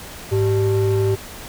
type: ring-modulated tone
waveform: triangle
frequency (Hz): 245.9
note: B3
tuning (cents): -7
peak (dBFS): -10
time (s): 0.31-1.16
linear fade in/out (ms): 20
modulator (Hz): 141
effects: pink hiss -36 dBFS RMS until 1.48 s